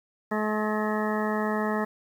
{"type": "harmonic tone with a mistuned harmonic", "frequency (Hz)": 213.8, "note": "A3", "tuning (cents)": -49, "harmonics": [1, 2, 3, 4, 5, 6, 8, 9], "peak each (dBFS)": [-28, -31, -33, -34, -35, -36, -37, -38], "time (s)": [0.31, 1.85], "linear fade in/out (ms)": 10, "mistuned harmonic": 9, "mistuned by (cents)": -35, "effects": ["9-bit"]}